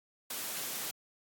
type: noise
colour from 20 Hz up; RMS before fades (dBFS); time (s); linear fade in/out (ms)
white; -38; 0.3-0.91; 5
effects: high-pass 150 Hz 12 dB/octave + AAC 64 kbps